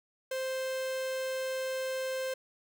45% pulse tone, 523 Hz, C5, 1 cent flat, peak -32 dBFS, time 0.31-2.34 s, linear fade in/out 5 ms, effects none

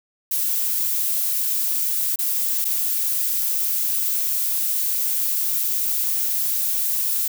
violet noise with dropouts, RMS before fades -22 dBFS, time 0.31-7.28 s, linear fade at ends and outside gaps 5 ms, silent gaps 2.159-2.188 / 2.645-2.651 s, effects none

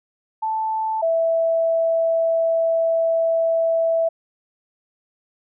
sine tone pair in turn, 879 / 658.5 Hz, A5 / E5, -2 / -2 cents, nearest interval perfect fourth, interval 500 cents, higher first, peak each -20 / -16 dBFS, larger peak second, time 0.42-1.02 / 1.02-4.09 s, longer second, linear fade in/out 10 ms, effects none

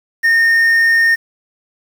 triangle tone with quantisation, 1832 Hz, A#6, 31 cents flat, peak -7 dBFS, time 0.23-1.16 s, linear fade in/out 20 ms, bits 6, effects none

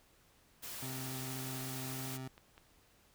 white noise, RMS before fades -45 dBFS, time 0.62-2.18 s, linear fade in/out 20 ms
25% pulse tone, 130.81 Hz, C3, in tune, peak -38 dBFS, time 0.82-2.28 s, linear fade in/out 5 ms
clicks, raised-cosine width 0.3 ms, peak -39 dBFS, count 5, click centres 1.555 / 1.797 / 2.114 / 2.379 / 2.579 s
effects pink hiss -67 dBFS RMS until 3.14 s

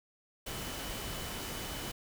sine tone in noise, 3000 Hz, F#7, 23 cents sharp, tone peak -49 dBFS, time 0.46-1.92 s, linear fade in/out 10 ms, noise pink, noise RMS -40 dBFS, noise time 0.46-1.92 s, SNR -12 dB, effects none

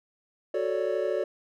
triangle chord, D major seventh, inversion first, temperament equal, 370 / 440 / 554.4 / 587.3 Hz, F#4 / A4 / C#5 / D5, 0 / 0 / 0 / 0 cents, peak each -29 dBFS, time 0.54-1.24 s, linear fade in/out 5 ms, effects none

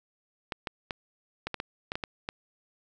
clicks, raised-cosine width 0.3 ms, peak -16 dBFS, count 10, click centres 0.522 / 0.672 / 0.908 / 1.47 / 1.543 / 1.601 / 1.919 / 1.955 / 2.038 / 2.289 s, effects none

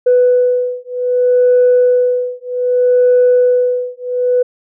sine beating tone pair, 495.8 / 496.44 Hz, B4 / B4, +7 / +9 cents, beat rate 0.64 Hz, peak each -11 dBFS, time 0.06-4.43 s, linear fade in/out 10 ms, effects tanh soft clip ceiling -3 dBFS

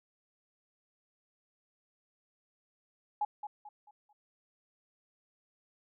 sine tone with echo, 836 Hz, G#5, 11 cents sharp, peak -28 dBFS, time 3.21-3.25 s, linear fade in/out 5 ms, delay 220 ms, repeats 4, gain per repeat -9 dB, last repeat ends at 4.13 s, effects none

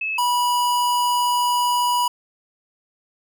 sine / square tone pair in turn, 2598 / 976.5 Hz, E7 / B5, -26 / -20 cents, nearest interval octave + perfect fourth, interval 1694 cents, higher first, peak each -22 / -18 dBFS, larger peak second, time 0.01-0.18 / 0.18-2.08 s, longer second, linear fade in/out 5 ms, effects none

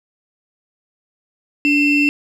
triangle ring-modulated tone, 1200 Hz, D6, 37 cents sharp, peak -7 dBFS, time 1.65-2.09 s, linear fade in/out 0 ms, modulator 1490 Hz, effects none

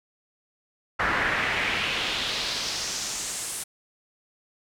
brown noise with band-pass filter sweep, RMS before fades -28 dBFS, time 0.99-3.64 s, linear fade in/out 10 ms, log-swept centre 1500 to 9600 Hz, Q 2.2, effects none

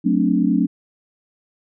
sine chord, D dominant seventh, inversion first, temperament just, 183.54 / 220.2 / 264.3 / 293.7 Hz, F#3 / A3 / C4 / D4, -14 / +2 / +18 / 0 cents, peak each -20 dBFS, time 0.04-0.67 s, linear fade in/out 20 ms, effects none

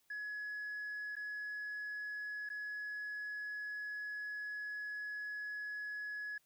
sine tone with dropouts, 1688 Hz, G#6, 28 cents sharp, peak -38 dBFS, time 0.1-6.38 s, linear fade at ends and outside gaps 5 ms, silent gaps 1.155-1.165 / 2.491-2.5 s, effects tanh soft clip ceiling -38 dBFS + white hiss -75 dBFS RMS until 6.45 s

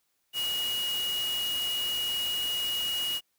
sine tone in noise, 2890 Hz, F#7, 41 cents flat, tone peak -28 dBFS, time 0.33-3.21 s, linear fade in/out 50 ms, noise white, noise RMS -38 dBFS, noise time 0.33-3.21 s, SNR +7 dB, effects white hiss -75 dBFS RMS until 3.38 s

